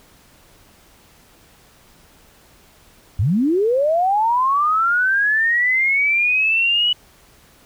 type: linear sweep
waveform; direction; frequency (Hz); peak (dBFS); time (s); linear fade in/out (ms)
sine; up; 80.6 to 2960; -14; 3.19-6.93; 5
effects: pink hiss -51 dBFS RMS until 7.65 s

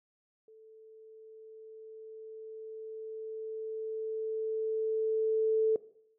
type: tone with level ramp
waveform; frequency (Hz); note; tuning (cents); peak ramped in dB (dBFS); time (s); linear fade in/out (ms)
sine; 440; A4; 0; -53 to -23; 0.48-5.76; 2
effects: noise-tail reverb RT60 0.7 s tail -18 dB re dry

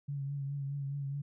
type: tone with vibrato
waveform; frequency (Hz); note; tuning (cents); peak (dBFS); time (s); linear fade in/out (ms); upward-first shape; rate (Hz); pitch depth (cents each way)
sine; 140.1; C#3; +19; -34; 0.08-1.22; 10; triangle; 4.8; 42
effects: none

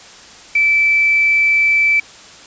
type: tone with quantisation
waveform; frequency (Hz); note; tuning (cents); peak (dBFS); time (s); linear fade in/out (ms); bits
sine; 2320; D7; -22; -10; 0.55-2; 5; 5
effects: white hiss -39 dBFS RMS until 2.46 s + resampled to 16000 Hz

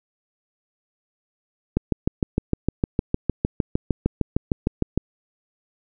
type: click train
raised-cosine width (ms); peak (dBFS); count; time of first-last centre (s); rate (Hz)
3; -6; 22; 1.77-4.976; 6.55
effects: none

